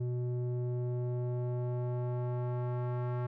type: tone with low-pass filter sweep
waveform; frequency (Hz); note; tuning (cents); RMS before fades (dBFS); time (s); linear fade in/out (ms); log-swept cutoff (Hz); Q
square; 123.1; B2; -5; -34; 0-3.27; 10; 340 to 1200; 1.2
effects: none